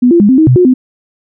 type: tone with pitch steps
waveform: sine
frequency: 247.3 / 342.4 / 204.8 / 260.7 / 316.3 / 126.3 / 360.7 / 255.8 Hz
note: B3 / F4 / G#3 / C4 / D#4 / B2 / F#4 / C4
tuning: +3 / -34 / -24 / -6 / +29 / +39 / -44 / -39 cents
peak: -3 dBFS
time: 0.02-0.74 s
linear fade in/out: 10 ms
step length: 90 ms
effects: none